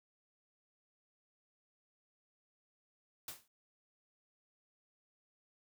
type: noise with exponential decay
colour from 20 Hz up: white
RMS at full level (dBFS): -41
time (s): 3.28-3.48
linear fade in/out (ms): 2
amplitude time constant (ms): 42
effects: none